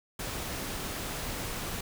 pink noise, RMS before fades -36 dBFS, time 0.19-1.81 s, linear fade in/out 5 ms, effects none

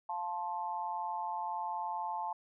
sine tone with amplitude modulation, 878 Hz, A5, 4 cents flat, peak -30 dBFS, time 0.09-2.33 s, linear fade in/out 5 ms, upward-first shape sine, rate 179 Hz, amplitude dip 95%, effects none

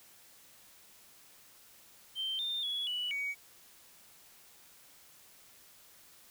triangle tone with pitch steps, 3126 / 3613 / 3371 / 2952 / 2252 Hz, G7 / A7 / G#7 / F#7 / C#7, -6 / +45 / +25 / -5 / +27 cents, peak -30 dBFS, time 2.15-3.35 s, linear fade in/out 50 ms, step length 240 ms, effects tanh soft clip ceiling -30 dBFS + white hiss -59 dBFS RMS until 6.3 s

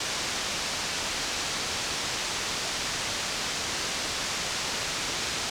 white low-pass noise, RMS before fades -31 dBFS, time 0-5.5 s, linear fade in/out 5 ms, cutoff 6600 Hz, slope 24 dB/octave, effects none

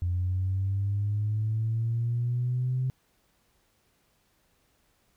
sine linear sweep, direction up, 87.4 to 130 Hz, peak -24 dBFS, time 0.02-2.9 s, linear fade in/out 0 ms, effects tanh soft clip ceiling -20 dBFS + pink hiss -69 dBFS RMS until 5.16 s

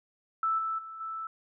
sine tone with level steps, 1318.5 Hz, E6, in tune, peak -25 / -29 / -40 / -34 dBFS, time 0.43-1.27 s, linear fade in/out 2 ms, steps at 0.58 / 0.78 / 1 s, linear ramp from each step 10 ms, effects none

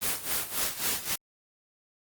white noise with tremolo, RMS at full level -27 dBFS, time 0.01-1.16 s, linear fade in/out 20 ms, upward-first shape sine, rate 3.7 Hz, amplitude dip 80%, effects Opus 24 kbps

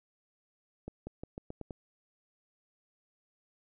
accelerating click train, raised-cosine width 2 ms, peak -27 dBFS, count 7, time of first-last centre 0.88-1.708 s, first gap 190 ms, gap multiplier 0.87, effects none

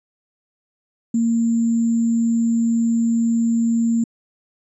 sine tone with sample-and-hold, 230.5 Hz, A#3, 19 cents flat, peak -15 dBFS, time 1.14-4.04 s, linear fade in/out 5 ms, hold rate 7350 Hz, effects resampled to 24000 Hz

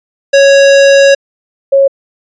square / sine tone pair in turn, 554 / 548.6 Hz, C#5 / C#5, -1 / -18 cents, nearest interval unison, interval 17 cents, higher first, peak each -3 dBFS, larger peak neither, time 0.33-1.15 / 1.72-1.88 s, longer first, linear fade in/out 10 ms, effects resampled to 16000 Hz

